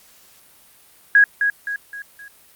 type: tone with echo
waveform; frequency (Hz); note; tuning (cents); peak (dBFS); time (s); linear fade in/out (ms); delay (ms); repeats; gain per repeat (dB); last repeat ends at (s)
sine; 1653; G#6; -9; -8; 1.15-1.24; 2; 260; 4; -7; 2.28
effects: white hiss -51 dBFS RMS until 2.55 s + Opus 48 kbps